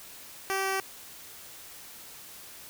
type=tone pair in turn; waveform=10% pulse; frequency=386.7 / 385.3 Hz; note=G4 / G4; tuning=-24 / -30 cents; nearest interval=unison; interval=6 cents; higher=first; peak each=-19 dBFS; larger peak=neither; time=0.5-0.65 / 0.65-0.8 s; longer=neither; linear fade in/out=0 ms; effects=white hiss -47 dBFS RMS until 2.69 s